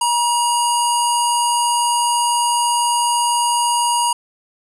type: tone with low-pass filter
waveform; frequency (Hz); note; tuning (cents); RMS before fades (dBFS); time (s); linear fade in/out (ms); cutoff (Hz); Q
square; 954; A#5; +40; -17; 0.01-4.13; 5; 9500; 7.8
effects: none

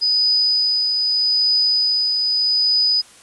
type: tone with tremolo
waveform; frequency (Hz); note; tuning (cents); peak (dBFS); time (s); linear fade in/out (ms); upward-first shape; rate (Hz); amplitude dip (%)
sine; 4978; D#8; 0; -13; 0.01-3.02; 20; triangle; 0.81; 35
effects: white hiss -46 dBFS RMS until 3.22 s + resampled to 24000 Hz

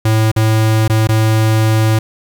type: tone with dropouts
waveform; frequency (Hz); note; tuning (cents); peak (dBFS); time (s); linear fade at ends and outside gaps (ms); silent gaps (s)
square; 110; A2; 0; -10; 0.05-1.99; 5; 0.316-0.362 / 0.879-0.897 / 1.073-1.089
effects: 8-bit

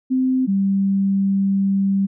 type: tone pair in turn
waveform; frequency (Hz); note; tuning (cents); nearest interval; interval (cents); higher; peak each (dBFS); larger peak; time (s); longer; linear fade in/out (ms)
sine; 258.8 / 195.78; C4 / G3; -19 / -2; perfect fourth; 483; first; -15; neither; 0.1-0.47 / 0.47-2.07; second; 20
effects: none

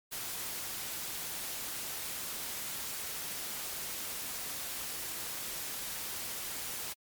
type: noise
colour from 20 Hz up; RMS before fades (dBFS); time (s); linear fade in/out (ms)
white; -39; 0.11-6.94; 20
effects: MP3 96 kbps

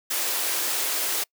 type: high-pass noise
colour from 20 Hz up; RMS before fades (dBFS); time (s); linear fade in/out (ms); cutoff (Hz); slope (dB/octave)
white; -26; 0.1-1.24; 10; 290; 48
effects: noise-tail reverb RT60 0.1 s tail -26 dB re dry

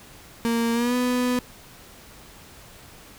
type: tone with pitch glide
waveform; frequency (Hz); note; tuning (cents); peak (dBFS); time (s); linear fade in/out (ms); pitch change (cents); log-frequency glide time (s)
35% pulse; 231.8 to 248.4; A#3 to B3; -10 to +10; -19; 0.45-1.39; 0; +120; 0.73-0.95
effects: pink hiss -47 dBFS RMS until 3.18 s

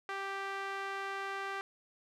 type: tone with band-pass filter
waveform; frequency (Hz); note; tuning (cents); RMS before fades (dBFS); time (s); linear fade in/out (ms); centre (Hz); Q
sawtooth; 392; G4; 0; -39; 0.09-1.61; 0; 1500; 1.3
effects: none

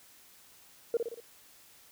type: tone with echo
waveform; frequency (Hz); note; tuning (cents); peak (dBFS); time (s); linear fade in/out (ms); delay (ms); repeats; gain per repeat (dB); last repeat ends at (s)
sine; 466.2; A#4; 0; -23; 0.94-0.97; 2; 58; 4; -5; 1.202
effects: tanh soft clip ceiling -20 dBFS + white hiss -58 dBFS RMS until 1.91 s

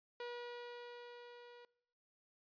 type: tone with level ramp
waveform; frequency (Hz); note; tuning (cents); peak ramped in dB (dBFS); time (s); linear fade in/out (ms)
sawtooth; 482.3; B4; -41; -39 to -52; 0.2-1.65; 2
effects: noise-tail reverb RT60 0.7 s tail -23 dB re dry + resampled to 11025 Hz

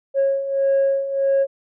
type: beating tone pair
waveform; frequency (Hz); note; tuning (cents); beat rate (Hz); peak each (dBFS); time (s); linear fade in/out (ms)
sine; 546 / 547.6; C#5 / C#5; -26 / -21; 1.6; -21 / -16; 0.14-1.47; 50
effects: tanh soft clip ceiling -12 dBFS

